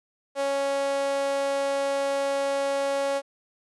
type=tone with high-pass filter; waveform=sawtooth; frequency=277.2 Hz; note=C#4; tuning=in tune; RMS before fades=-26 dBFS; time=0.35-3.22 s; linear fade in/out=50 ms; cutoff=570 Hz; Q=3.4; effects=resampled to 24000 Hz